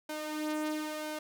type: tone with flanger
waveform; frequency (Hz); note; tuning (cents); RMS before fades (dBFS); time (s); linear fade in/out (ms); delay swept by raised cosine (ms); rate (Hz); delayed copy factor
sawtooth; 306.1; D#4; -28; -36; 0.09-1.19; 5; 1.3 to 3.4; 1; +0.55
effects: none